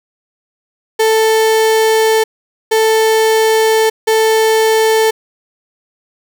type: tone bursts at uneven times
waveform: 35% pulse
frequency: 441.6 Hz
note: A4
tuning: 6 cents sharp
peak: -7 dBFS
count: 3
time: 0.99-2.24 / 2.71-3.9 / 4.07-5.11 s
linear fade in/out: 10 ms
effects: none